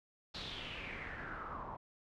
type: noise with low-pass filter sweep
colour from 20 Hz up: pink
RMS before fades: -45 dBFS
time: 0.34-1.77 s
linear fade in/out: 10 ms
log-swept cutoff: 4200 to 920 Hz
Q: 5.5
effects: none